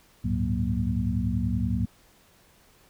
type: tone cluster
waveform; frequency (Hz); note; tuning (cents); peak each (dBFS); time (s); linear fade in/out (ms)
sine; 69.8 / 99.8 / 110.5 / 185.1 / 235.5; C#2 / G2 / A2 / F#3 / A#3; +13 / +32 / +8 / +1 / +18; -30; 0.24-1.86; 10
effects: pink hiss -59 dBFS RMS until 2.89 s